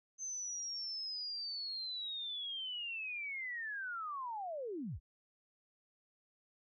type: linear sweep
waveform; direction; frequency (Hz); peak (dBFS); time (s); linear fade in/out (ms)
sine; down; 6260 to 33.64; -39; 0.18-5; 50
effects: none